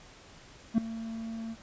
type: tone with ADSR envelope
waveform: triangle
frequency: 225.8 Hz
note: A3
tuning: 45 cents sharp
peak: -16 dBFS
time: 0.74-1.56 s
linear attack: 40 ms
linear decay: 3 ms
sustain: -17 dB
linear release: 42 ms
effects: pink hiss -53 dBFS RMS until 1.62 s + resampled to 16000 Hz